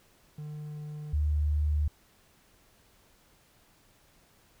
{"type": "tone pair in turn", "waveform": ["triangle", "sine"], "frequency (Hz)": [150.2, 74.78], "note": ["D3", "D2"], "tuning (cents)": [39, 32], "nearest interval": "octave", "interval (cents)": 1207, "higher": "first", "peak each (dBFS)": [-35, -24], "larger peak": "second", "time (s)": [[0.38, 1.13], [1.13, 1.88]], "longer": "neither", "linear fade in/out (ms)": 5, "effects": ["pink hiss -63 dBFS RMS until 4.6 s"]}